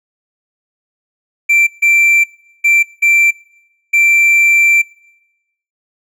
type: tone bursts at uneven times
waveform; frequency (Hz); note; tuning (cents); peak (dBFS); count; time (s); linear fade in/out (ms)
triangle; 2349; D7; 0; -6; 5; 1.49-1.67 / 1.82-2.24 / 2.64-2.83 / 3.02-3.31 / 3.93-4.82; 10
effects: noise-tail reverb RT60 0.9 s tail -21 dB re dry